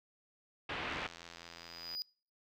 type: low-pass noise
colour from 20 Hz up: white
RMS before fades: -40 dBFS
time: 0.69-1.07 s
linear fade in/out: 5 ms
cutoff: 2900 Hz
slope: 24 dB/octave
type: click train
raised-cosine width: 0.2 ms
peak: -31 dBFS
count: 90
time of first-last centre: 0.9-1.95 s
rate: 84.8 Hz
type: tone with exponential growth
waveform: triangle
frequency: 4926 Hz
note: D#8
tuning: 18 cents flat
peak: -34 dBFS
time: 1.33-2.02 s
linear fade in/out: 0 ms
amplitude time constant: 150 ms
effects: noise-tail reverb RT60 0.4 s tail -24 dB re dry